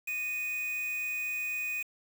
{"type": "tone with quantisation", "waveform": "triangle", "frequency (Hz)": 2486, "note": "D#7", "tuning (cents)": -2, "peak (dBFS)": -30, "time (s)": [0.07, 1.83], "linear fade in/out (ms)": 10, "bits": 7, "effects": []}